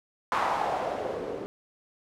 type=noise with low-pass filter sweep; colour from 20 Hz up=blue; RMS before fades=-30 dBFS; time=0.32-1.46 s; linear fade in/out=0 ms; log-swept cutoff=1100 to 380 Hz; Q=2.8; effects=none